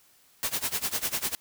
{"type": "noise with tremolo", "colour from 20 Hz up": "white", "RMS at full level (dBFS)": -27, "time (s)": [0.43, 1.35], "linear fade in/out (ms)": 0, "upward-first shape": "sine", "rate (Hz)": 10, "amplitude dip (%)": 90, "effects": ["white hiss -61 dBFS RMS until 1.4 s"]}